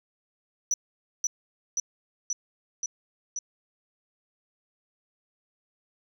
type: tone with echo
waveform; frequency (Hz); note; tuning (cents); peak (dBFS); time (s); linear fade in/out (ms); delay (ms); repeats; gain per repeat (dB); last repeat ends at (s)
sine; 5920; F#8; 0; -19; 0.71-0.74; 2; 530; 5; -2; 3.39
effects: tanh soft clip ceiling -21 dBFS